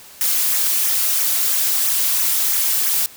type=noise with flanger; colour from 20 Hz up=blue; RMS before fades=-18 dBFS; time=0.21-3.06 s; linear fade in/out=0 ms; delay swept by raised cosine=0.22 to 5.12 ms; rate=3 Hz; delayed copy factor=-0.7; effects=white hiss -42 dBFS RMS until 3.16 s